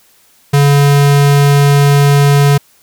square tone, 142.3 Hz, C#3, 46 cents sharp, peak -6 dBFS, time 0.53-2.58 s, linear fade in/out 10 ms, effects white hiss -49 dBFS RMS until 2.82 s

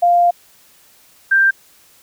sine tone pair in turn, 698.5 / 1579.4 Hz, F5 / G6, 0 / +13 cents, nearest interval octave + major second, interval 1413 cents, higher second, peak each -9 dBFS, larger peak neither, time 0.02-0.31 / 1.31-1.51 s, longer first, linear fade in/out 10 ms, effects white hiss -50 dBFS RMS until 2.02 s

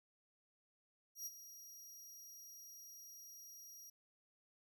25% pulse tone with ADSR envelope, 5710 Hz, F8, 37 cents sharp, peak -37 dBFS, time 1.15-3.9 s, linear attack 110 ms, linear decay 34 ms, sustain -12 dB, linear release 7 ms, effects none

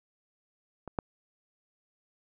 clicks, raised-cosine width 1 ms, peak -26 / -15 dBFS, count 2, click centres 0.877 / 0.988 s, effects none

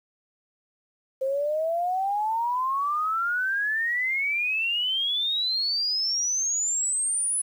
sine exponential sweep, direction up, 523.3 to 10210 Hz, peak -23 dBFS, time 1.21-7.42 s, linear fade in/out 10 ms, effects 9-bit

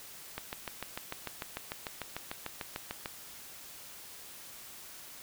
click train, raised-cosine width 0.3 ms, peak -20 dBFS, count 19, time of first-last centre 0.38-3.059 s, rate 6.72 Hz, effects white hiss -49 dBFS RMS until 5.22 s

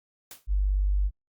white noise with exponential decay, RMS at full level -39 dBFS, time 0.31-0.47 s, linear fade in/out 2 ms, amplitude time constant 33 ms
sine tone, 48.98 Hz, G1, 1 cent flat, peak -21 dBFS, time 0.47-1.11 s, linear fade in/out 50 ms
effects Opus 48 kbps

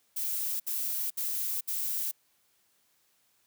violet noise bursts, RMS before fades -32 dBFS, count 4, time 0.16-2.115 s, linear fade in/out 10 ms, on 440 ms, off 65 ms, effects white hiss -70 dBFS RMS until 3.46 s + high-pass 60 Hz 12 dB/octave

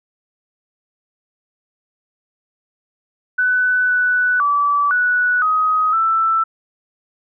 sine tone with pitch steps, 1497 / 1487 / 1154 / 1475 / 1259 / 1327 Hz, F#6 / F#6 / D6 / F#6 / D#6 / E6, +20 / +8 / -31 / -6 / +20 / +11 cents, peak -13 dBFS, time 3.38-6.44 s, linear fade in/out 10 ms, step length 510 ms, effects none

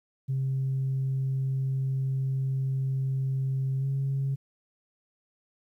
sine tone with pitch glide, 133.5 to 136.38 Hz, C3 to C#3, +35 to -28 cents, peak -24 dBFS, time 0.28-4.36 s, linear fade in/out 20 ms, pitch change +37 cents, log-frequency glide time 3.79-3.85 s, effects tanh soft clip ceiling -22 dBFS + 11-bit

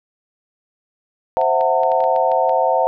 sine chord, F# half-diminished seventh, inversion second, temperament equal with one note detuned, 523.3 / 659.3 / 740 / 900 Hz, C5 / E5 / F#5 / A5, 0 / 0 / 0 / +39 cents, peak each -19 dBFS, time 1.37-2.87 s, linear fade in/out 0 ms
clicks, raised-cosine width 0.3 ms, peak -21 dBFS, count 9, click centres 1.414 / 1.61 / 1.834 / 1.918 / 2.005 / 2.04 / 2.162 / 2.317 / 2.494 s
effects none

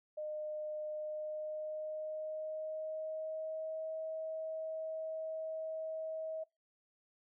sine tone with pitch glide, 610 to 637 Hz, D#5 to D#5, -34 to +41 cents, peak -38 dBFS, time 0.17-6.44 s, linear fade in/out 10 ms, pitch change +75 cents, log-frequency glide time 0.9-3.94 s, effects noise-tail reverb RT60 0.2 s tail -22 dB re dry

